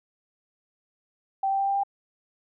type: tone with pitch steps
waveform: sine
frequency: 778 / 782.5 / 787 / 791.6 / 796.2 Hz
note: G5 / G5 / G5 / G5 / G5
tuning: -13 / -3 / +7 / +17 / +27 cents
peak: -22 dBFS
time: 1.43-1.835 s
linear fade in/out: 5 ms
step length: 81 ms
effects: none